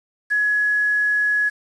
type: tone with quantisation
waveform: sine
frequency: 1685 Hz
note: G#6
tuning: 25 cents sharp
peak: -16 dBFS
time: 0.3-1.5 s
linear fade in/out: 20 ms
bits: 7
effects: resampled to 24000 Hz